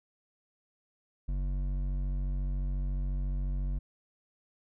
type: tone with hard clipping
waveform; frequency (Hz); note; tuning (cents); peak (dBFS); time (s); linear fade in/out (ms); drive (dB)
triangle; 47.09; F#1; +31; -31; 1.28-3.79; 10; 13
effects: none